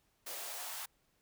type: noise with high-pass filter sweep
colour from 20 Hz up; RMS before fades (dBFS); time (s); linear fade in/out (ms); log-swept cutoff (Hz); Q
white; -43; 0.26-0.86; 10; 460 to 970; 2.3
effects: pink hiss -75 dBFS RMS until 1.21 s